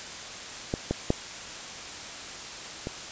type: clicks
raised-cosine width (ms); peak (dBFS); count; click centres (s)
2; -13 / -12 / -8 / -18; 4; 0.739 / 0.91 / 1.104 / 2.871
effects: white hiss -39 dBFS RMS until 3.11 s + resampled to 16000 Hz